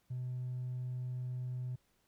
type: tone with hard clipping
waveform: sine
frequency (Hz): 125.8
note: B2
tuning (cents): +32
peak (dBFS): -37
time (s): 0.1-1.76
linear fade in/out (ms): 10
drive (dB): 1
effects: pink hiss -75 dBFS RMS until 2.07 s